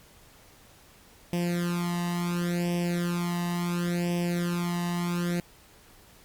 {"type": "tone with flanger", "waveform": "sawtooth", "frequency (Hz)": 174.2, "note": "F3", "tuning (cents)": -4, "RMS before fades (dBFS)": -28, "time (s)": [1.33, 5.4], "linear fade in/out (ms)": 0, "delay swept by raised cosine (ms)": [0.36, 1.05], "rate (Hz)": 0.71, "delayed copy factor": 1, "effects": ["pink hiss -55 dBFS RMS until 6.24 s", "MP3 96 kbps"]}